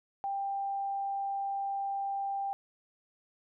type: tone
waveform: sine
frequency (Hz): 791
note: G5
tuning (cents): +15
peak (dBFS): -31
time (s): 0.24-2.53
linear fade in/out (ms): 0
effects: none